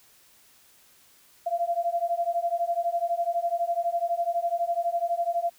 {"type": "beating tone pair", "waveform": "sine", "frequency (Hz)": [681, 693], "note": ["F5", "F5"], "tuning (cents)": [-44, -14], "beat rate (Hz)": 12, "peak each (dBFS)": -27, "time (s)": [1.46, 5.5], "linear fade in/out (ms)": 10, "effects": ["white hiss -58 dBFS RMS until 5.58 s"]}